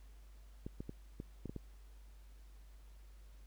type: clicks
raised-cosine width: 3 ms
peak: -30 dBFS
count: 7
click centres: 0.665 / 0.805 / 0.894 / 1.201 / 1.457 / 1.495 / 1.563 s
effects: added 50 Hz sine -54 dBFS peak until 3.46 s + pink hiss -70 dBFS RMS until 3.46 s